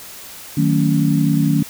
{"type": "chord", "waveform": "sine", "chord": "D# half-diminished seventh", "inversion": "none", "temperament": "just", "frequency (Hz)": [155.56, 186.68, 224, 280], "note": ["D#3", "F#3", "A3", "C#4"], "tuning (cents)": [0, 16, 31, 18], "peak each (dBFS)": [-16, -21, -20, -18], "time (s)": [0.57, 1.63], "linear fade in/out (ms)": 5, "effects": ["white hiss -36 dBFS RMS until 1.69 s"]}